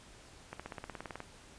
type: accelerating click train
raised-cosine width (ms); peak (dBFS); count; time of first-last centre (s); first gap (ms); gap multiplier
0.5; -26; 13; 0.53-1.204; 66; 0.97
effects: pink hiss -56 dBFS RMS until 1.58 s + resampled to 22050 Hz